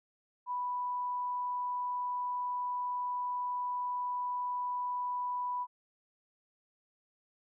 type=tone; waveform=sine; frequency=987.8 Hz; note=B5; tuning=in tune; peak=-32 dBFS; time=0.46-5.67 s; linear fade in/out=50 ms; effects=none